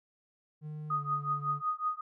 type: tone with pitch glide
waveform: triangle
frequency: 152.3 to 144.5 Hz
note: D#3 to D3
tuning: -37 to -28 cents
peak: -36 dBFS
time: 0.61-1.62 s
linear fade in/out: 50 ms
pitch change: -91 cents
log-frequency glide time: 0.9-0.99 s
type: tone with tremolo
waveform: sine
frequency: 1243 Hz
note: D#6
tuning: 2 cents flat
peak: -26 dBFS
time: 0.9-2.01 s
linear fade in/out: 5 ms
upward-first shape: triangle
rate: 5.4 Hz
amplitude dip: 100%
effects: none